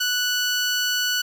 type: tone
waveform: 15% pulse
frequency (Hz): 1480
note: F#6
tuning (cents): 0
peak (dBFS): -14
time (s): 0-1.22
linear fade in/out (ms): 10
effects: none